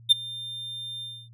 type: tone with ADSR envelope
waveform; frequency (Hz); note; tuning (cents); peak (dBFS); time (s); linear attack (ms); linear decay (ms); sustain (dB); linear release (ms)
triangle; 3600; A7; +39; -9; 0.09-1.29; 26; 15; -23; 270
effects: added 116 Hz sine -47 dBFS peak until 1.33 s

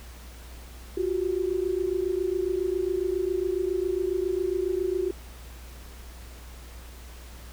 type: tone pair together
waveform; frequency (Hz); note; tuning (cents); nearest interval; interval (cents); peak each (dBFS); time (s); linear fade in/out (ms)
sine; 354.3 / 381.6; F4 / G4; +25 / -47; minor second; 128; -27; 0.97-5.11; 5
effects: added 60 Hz sine -42 dBFS peak until 7.52 s + pink hiss -49 dBFS RMS until 7.52 s

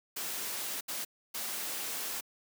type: noise bursts at uneven times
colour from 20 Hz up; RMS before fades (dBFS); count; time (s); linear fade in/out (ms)
white; -37; 3; 0.16-0.81 / 0.88-1.05 / 1.34-2.21; 10
effects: high-pass 200 Hz 12 dB/octave

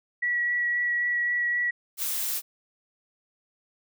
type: tone with vibrato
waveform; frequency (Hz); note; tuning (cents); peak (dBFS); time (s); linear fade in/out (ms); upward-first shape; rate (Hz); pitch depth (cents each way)
sine; 1932; B6; -39; -23; 0.22-1.71; 10; sine; 3.8; 10
type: noise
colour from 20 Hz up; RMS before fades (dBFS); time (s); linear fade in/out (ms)
blue; -29; 1.97-2.42; 50
effects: none

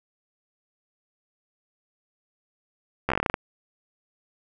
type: slowing click train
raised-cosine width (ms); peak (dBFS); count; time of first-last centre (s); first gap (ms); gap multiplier
0.5; -8; 11; 3.09-3.341; 13; 1.14
effects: none

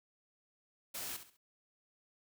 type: noise with echo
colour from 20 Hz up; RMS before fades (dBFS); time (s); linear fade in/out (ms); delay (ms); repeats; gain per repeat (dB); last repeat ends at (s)
white; -42; 0.94-1.17; 10; 67; 3; -10; 1.371
effects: none

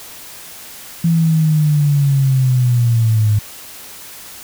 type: linear sweep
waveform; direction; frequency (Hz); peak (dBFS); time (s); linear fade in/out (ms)
sine; down; 168.1 to 103.83; -10; 1.04-3.39; 5
effects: white hiss -35 dBFS RMS until 4.43 s

